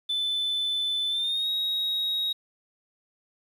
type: tone with pitch glide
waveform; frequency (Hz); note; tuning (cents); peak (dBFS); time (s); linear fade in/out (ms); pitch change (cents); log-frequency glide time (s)
sine; 3513 to 3787; A7 to A#7; -3 to +27; -23; 0.09-2.33; 10; +130; 1.09-1.49
effects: tanh soft clip ceiling -22 dBFS + 9-bit